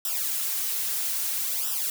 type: noise with flanger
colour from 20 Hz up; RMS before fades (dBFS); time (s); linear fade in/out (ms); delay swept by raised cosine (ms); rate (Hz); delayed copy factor
blue; -28; 0.05-1.9; 2; 0.45 to 6.15; 0.61; -1
effects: none